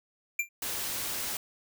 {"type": "tone with exponential decay", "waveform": "square", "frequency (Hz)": 2371, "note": "D7", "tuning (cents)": 16, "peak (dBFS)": -23, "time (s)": [0.39, 0.49], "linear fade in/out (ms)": 5, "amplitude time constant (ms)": 21}
{"type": "noise", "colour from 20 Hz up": "white", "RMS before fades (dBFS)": -34, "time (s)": [0.62, 1.37], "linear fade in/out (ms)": 2}
{"effects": []}